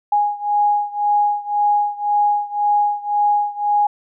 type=beating tone pair; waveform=sine; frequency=826 / 827.9 Hz; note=G#5 / G#5; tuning=-10 / -6 cents; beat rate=1.9 Hz; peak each=-17 / -19 dBFS; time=0.12-3.87 s; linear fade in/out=5 ms; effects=none